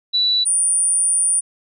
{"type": "tone pair in turn", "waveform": "sine", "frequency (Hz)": [3951, 9362], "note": ["B7", "D9"], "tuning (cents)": [0, -7], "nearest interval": "octave + minor third", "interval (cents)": 1493, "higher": "second", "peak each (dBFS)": -14, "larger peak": "neither", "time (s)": [[0.13, 0.45], [0.45, 1.41]], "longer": "second", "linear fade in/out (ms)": 20, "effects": []}